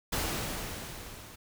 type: noise with level ramp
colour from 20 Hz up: pink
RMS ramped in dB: -30 to -49 dBFS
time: 0.12-1.36 s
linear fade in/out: 10 ms
effects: none